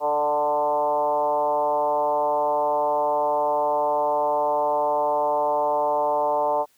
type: tone with frequency modulation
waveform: sine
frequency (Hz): 740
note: F#5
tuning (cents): 0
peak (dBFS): -19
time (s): 0-6.66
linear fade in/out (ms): 50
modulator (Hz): 148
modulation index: 1.7
effects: white hiss -62 dBFS RMS until 6.77 s